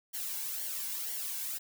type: noise with flanger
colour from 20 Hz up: blue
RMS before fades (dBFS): -37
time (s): 0.13-1.59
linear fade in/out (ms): 20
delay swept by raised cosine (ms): 0.78 to 1.63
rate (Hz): 2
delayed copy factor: -0.65
effects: none